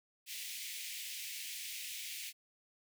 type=high-pass noise; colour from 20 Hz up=pink; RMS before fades=-44 dBFS; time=0.26-2.33 s; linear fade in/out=50 ms; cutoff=2100 Hz; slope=48 dB/octave; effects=none